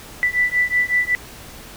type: beating tone pair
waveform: sine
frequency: 1975.5 / 1980.9 Hz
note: B6 / B6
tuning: 0 / +5 cents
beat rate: 5.4 Hz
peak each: -19 / -19 dBFS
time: 0.23-1.15 s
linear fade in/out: 0 ms
effects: pink hiss -39 dBFS RMS until 1.76 s